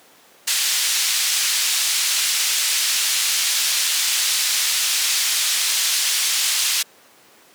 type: band-pass noise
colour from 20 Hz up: pink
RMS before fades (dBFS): -20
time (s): 0.47-6.83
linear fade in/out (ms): 10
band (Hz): 3200 to 10000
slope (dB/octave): 12
effects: pink hiss -50 dBFS RMS until 7.54 s + high-pass 300 Hz 12 dB/octave